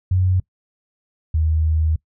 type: tone pair in turn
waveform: sine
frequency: 92.3 / 78.96 Hz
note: F#2 / D#2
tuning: -4 / +26 cents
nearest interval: minor third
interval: 270 cents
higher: first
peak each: -14 / -15 dBFS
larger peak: first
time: 0.11-0.4 / 1.34-1.96 s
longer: second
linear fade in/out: 5 ms
effects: noise-tail reverb RT60 0.1 s tail -22 dB re dry